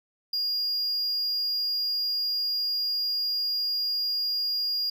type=tone; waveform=triangle; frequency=4837 Hz; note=D#8; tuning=50 cents flat; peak=-24 dBFS; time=0.33-4.9 s; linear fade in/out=5 ms; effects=none